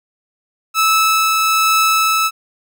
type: tone with tremolo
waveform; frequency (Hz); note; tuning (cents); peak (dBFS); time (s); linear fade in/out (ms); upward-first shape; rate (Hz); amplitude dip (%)
sawtooth; 1307; E6; -15; -7; 0.74-2.31; 50; triangle; 1.2; 25
effects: none

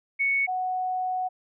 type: tone pair in turn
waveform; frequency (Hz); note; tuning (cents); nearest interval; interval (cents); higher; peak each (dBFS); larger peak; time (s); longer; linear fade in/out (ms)
sine; 2217 / 739.8; C#7 / F#5; 0 / 0; octave + perfect fifth; 1900; first; -21 / -25; first; 0.19-0.47 / 0.47-1.29; second; 20
effects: none

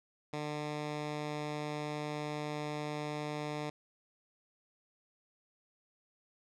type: tone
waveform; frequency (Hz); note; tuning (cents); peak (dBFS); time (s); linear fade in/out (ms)
10% pulse; 149.6; D3; +32; -28; 0.33-3.7; 5
effects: low-pass 6000 Hz 12 dB/octave

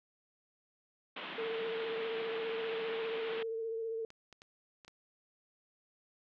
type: band-pass noise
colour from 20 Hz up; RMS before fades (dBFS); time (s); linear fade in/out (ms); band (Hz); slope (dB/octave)
white; -44; 1.16-3.43; 5; 160 to 3400; 48
type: tone with vibrato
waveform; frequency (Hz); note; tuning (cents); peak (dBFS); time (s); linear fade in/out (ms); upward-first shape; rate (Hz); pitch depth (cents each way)
sine; 451.2; A4; +44; -35; 1.38-4.05; 2; triangle; 15; 32
type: clicks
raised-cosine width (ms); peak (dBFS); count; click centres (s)
0.2; -36; 5; 4.104 / 4.327 / 4.419 / 4.848 / 4.88
effects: none

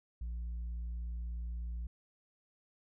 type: tone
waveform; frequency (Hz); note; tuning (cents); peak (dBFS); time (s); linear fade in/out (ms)
sine; 58.27; A#1; 0; -34; 0.21-1.87; 5
effects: tanh soft clip ceiling -36 dBFS

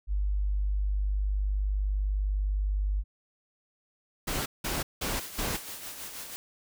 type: tone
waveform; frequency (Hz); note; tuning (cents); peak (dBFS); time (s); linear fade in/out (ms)
sine; 49.88; G1; +31; -25; 0.07-3.04; 50
type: noise bursts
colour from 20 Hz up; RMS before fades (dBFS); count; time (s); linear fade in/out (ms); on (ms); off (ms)
pink; -31; 4; 4.27-5.57; 10; 190; 180
type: noise with tremolo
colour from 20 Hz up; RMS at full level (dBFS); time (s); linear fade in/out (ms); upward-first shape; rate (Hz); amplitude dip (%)
white; -39; 5.19-6.36; 0; sine; 6.2; 45
effects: none

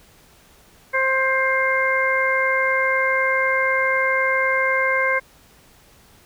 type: harmonic tone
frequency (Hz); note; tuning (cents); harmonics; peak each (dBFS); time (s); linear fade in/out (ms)
528; C5; +16; 1 / 2 / 3 / 4; -23 / -24 / -22 / -21; 0.93-5.2; 20
effects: pink hiss -52 dBFS RMS until 6.25 s

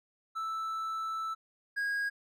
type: tone pair in turn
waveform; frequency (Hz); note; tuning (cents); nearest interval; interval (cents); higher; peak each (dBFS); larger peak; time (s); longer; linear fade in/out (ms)
triangle; 1318.5 / 1639.6; E6 / G#6; 0 / -23; major third; 377; second; -31 / -28; second; 0.35-1.35 / 1.76-2.1; first; 20
effects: none

